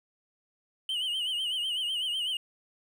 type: tone with vibrato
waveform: triangle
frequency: 2992 Hz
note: F#7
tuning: 19 cents sharp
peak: -27 dBFS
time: 0.89-2.37 s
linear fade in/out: 2 ms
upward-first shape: sine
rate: 8 Hz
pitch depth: 92 cents each way
effects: none